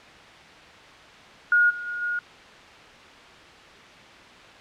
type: tone with level steps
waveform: sine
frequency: 1437 Hz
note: F6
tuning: 49 cents sharp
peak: -15 / -31 / -28 / -24 dBFS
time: 1.52-2.19 s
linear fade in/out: 2 ms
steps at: 1.69 / 1.86 / 2.01 s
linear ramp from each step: 20 ms
effects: white hiss -46 dBFS RMS until 4.6 s + low-pass 3000 Hz 12 dB/octave